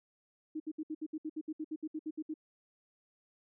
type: tone bursts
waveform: sine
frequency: 311.5 Hz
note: D#4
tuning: 2 cents sharp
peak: -35 dBFS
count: 16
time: 0.55-2.341 s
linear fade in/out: 10 ms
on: 51 ms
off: 65 ms
effects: none